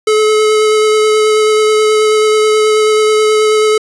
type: tone with vibrato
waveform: square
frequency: 430 Hz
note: A4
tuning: 40 cents flat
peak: -8 dBFS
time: 0.07-3.78 s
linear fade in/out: 5 ms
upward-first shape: sine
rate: 9.3 Hz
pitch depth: 11 cents each way
effects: resampled to 24000 Hz + 7-bit